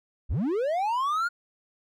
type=linear sweep; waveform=triangle; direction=up; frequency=34.73 to 1446 Hz; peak=-22 dBFS; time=0.29-1.29 s; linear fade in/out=20 ms; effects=none